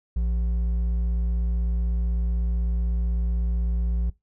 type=tone with hard clipping; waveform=sine; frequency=58 Hz; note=A#1; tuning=8 cents flat; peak=-23 dBFS; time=0.16-4.1 s; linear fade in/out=5 ms; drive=5 dB; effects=noise-tail reverb RT60 0.2 s tail -21 dB re dry